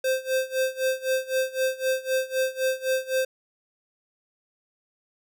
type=tone with tremolo; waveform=square; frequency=522 Hz; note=C5; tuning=4 cents flat; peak=-21 dBFS; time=0.04-3.25 s; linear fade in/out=5 ms; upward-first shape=sine; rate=3.9 Hz; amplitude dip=90%; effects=none